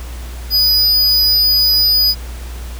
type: tone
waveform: square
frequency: 4949 Hz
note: D#8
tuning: 10 cents flat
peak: -10 dBFS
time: 0.5-2.15 s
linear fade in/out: 50 ms
effects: added 60 Hz sine -25 dBFS peak until 2.79 s + pink hiss -36 dBFS RMS until 2.79 s